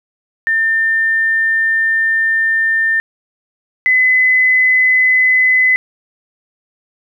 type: tone pair in turn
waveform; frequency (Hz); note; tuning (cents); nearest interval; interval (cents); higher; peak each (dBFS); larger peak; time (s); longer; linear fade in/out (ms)
sine; 1800 / 2020; A6 / B6; +39 / +39; major second; 200; second; -11 / -8; second; 0.47-3 / 3.86-5.76; first; 0
effects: 8-bit